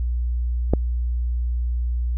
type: click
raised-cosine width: 2 ms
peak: -4 dBFS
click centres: 0.736 s
effects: added 60 Hz sine -20 dBFS peak until 2.17 s